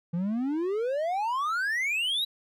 triangle exponential sweep, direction up, 164.81 to 3951 Hz, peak -24 dBFS, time 0.13-2.25 s, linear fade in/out 10 ms, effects none

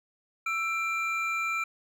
triangle tone pair together, 1329 / 2368 Hz, E6 / D7, +14 / +14 cents, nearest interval minor seventh, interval 1000 cents, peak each -29 / -28 dBFS, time 0.46-1.64 s, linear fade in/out 5 ms, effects none

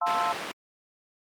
sine chord, F major seventh, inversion none, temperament equal, 698.5 / 880 / 1046.5 / 1318.5 Hz, F5 / A5 / C6 / E6, 0 / 0 / 0 / 0 cents, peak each -29 dBFS, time 0.01-0.33 s, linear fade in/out 10 ms
white band-pass noise, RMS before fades -34 dBFS, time 0.06-0.52 s, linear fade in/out 10 ms, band 190 to 2800 Hz, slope 12 dB/octave
effects Opus 32 kbps

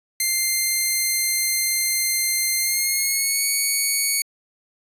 5% pulse tone with pitch glide, 2093 to 2230 Hz, C7 to C#7, 0 to +10 cents, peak -9 dBFS, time 0.2-4.22 s, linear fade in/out 2 ms, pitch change +110 cents, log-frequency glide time 2.58-3.46 s, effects resampled to 32000 Hz

